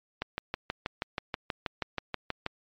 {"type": "click train", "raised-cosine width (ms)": 0.3, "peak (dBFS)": -14, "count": 15, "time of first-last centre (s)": [0.22, 2.464], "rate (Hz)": 6.24, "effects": ["low-pass 5000 Hz 12 dB/octave", "MP3 64 kbps"]}